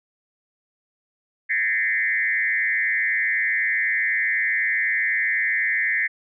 sine tone with frequency modulation, 1944 Hz, B6, 28 cents flat, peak -19 dBFS, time 1.49-6.08 s, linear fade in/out 20 ms, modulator 108 Hz, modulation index 2.1, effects none

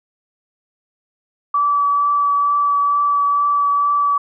sine tone with vibrato, 1151 Hz, D6, 35 cents flat, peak -13 dBFS, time 1.54-4.18 s, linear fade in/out 5 ms, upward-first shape triangle, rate 2.2 Hz, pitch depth 12 cents each way, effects none

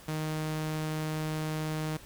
sawtooth tone, 155.56 Hz, D#3, in tune, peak -27 dBFS, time 0.08-1.97 s, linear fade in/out 5 ms, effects added 50 Hz sine -55 dBFS peak until 2.05 s + pink hiss -52 dBFS RMS until 2.05 s

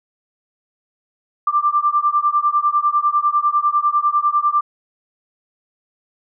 sine beating tone pair, 1178 / 1188 Hz, D6 / D6, +5 / +20 cents, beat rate 10 Hz, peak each -17 dBFS, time 1.47-4.61 s, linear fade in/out 5 ms, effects none

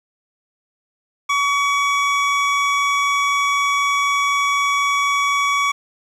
25% pulse tone, 1131 Hz, C#6, 34 cents sharp, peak -12 dBFS, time 1.29-5.72 s, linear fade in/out 10 ms, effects low-pass 6000 Hz 12 dB/octave + 8-bit

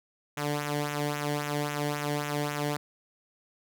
sawtooth tone with flanger, 146.83 Hz, D3, in tune, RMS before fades -31 dBFS, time 0.37-2.77 s, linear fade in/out 5 ms, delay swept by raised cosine 0.21 to 0.81 ms, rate 3.7 Hz, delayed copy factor -0.7, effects none

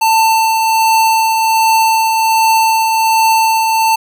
square tone with tremolo, 892 Hz, A5, 23 cents sharp, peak -8 dBFS, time 0.01-3.96 s, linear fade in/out 10 ms, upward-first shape triangle, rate 1.3 Hz, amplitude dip 35%, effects none

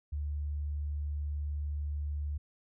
sine tone, 73.42 Hz, D2, in tune, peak -32 dBFS, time 0.12-2.38 s, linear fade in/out 10 ms, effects none

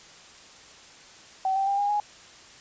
sine tone with pitch steps, 764 / 780.1 / 796.4 / 813.2 / 830.3 Hz, G5 / G5 / G5 / G#5 / G#5, -45 / -9 / +27 / -37 / -1 cents, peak -22 dBFS, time 1.45-2 s, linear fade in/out 2 ms, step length 110 ms, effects white hiss -49 dBFS RMS until 2.6 s + resampled to 16000 Hz

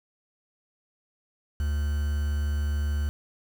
triangle tone with quantisation, 73.42 Hz, D2, in tune, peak -22 dBFS, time 1.6-3.09 s, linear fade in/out 0 ms, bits 7, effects none

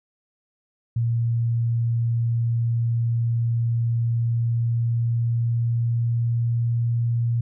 sine tone with pitch glide, 116.7 to 117.65 Hz, A#2 to A#2, +2 to +16 cents, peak -19 dBFS, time 0.96-7.41 s, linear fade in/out 5 ms, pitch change +14 cents, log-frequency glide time 4.12-6.93 s, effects none

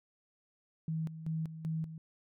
sine tone with tremolo, 160.1 Hz, D#3, 50 cents sharp, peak -32 dBFS, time 0.88-1.98 s, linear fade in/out 2 ms, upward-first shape square, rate 2.6 Hz, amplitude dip 70%, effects none

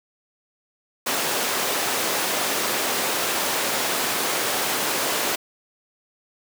pink high-pass noise, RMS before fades -24 dBFS, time 1.06-5.36 s, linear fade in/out 10 ms, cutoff 370 Hz, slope 12 dB/octave, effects none

